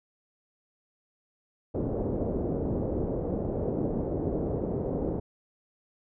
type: low-pass noise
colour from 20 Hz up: white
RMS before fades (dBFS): -30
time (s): 1.74-5.2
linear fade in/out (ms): 10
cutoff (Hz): 500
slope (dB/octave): 24
effects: none